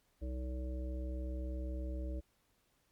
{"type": "harmonic tone", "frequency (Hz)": 63.3, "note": "B1", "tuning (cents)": 43, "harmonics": [1, 3, 5, 7, 9], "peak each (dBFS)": [-37, -52, -47, -55, -50], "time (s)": [0.21, 2.21], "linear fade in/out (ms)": 20, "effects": ["pink hiss -75 dBFS RMS until 2.91 s", "MP3 96 kbps"]}